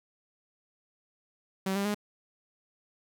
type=tone with pitch steps; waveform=sawtooth; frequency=191.4 / 199.18 / 207.3 Hz; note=G3 / G3 / G#3; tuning=-41 / +28 / -3 cents; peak=-24 dBFS; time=1.66-1.945 s; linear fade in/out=5 ms; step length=95 ms; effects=11-bit